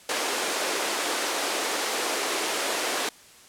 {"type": "high-pass noise", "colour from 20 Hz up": "pink", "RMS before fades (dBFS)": -27, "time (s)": [0.09, 3.09], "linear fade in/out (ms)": 2, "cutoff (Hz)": 340, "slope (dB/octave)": 24, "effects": ["white hiss -51 dBFS RMS until 3.48 s", "low-pass 10000 Hz 12 dB/octave"]}